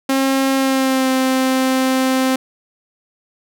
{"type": "tone with pitch glide", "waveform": "sawtooth", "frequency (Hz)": [268.7, 261.2], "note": ["C4", "C4"], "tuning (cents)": [46, -3], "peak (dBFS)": -10, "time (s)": [0.09, 2.36], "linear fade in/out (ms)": 5, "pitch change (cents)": -49, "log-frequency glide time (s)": [0.55, 1.1], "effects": []}